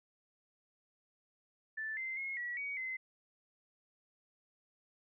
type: tone with pitch steps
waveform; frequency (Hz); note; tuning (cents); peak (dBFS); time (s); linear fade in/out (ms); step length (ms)
sine; 1759 / 2077 / 2162 / 1932 / 2251 / 2054; A6 / C7 / C#7 / B6 / C#7 / C7; -1 / -13 / -44 / -39 / +26 / -33; -37; 1.77-2.97; 10; 200
effects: none